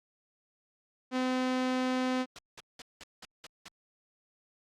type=tone; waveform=sawtooth; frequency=255.8 Hz; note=C4; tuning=39 cents flat; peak=-24 dBFS; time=1.11-2.26 s; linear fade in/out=50 ms
type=noise bursts; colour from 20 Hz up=white; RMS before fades=-42 dBFS; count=7; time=2.36-3.682 s; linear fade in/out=0 ms; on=26 ms; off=190 ms
effects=low-pass 5000 Hz 12 dB/octave + Opus 48 kbps